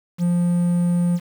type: tone with quantisation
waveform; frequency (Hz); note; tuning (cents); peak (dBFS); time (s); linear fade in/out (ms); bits
triangle; 174.61; F3; 0; -14; 0.18-1.2; 50; 7
effects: none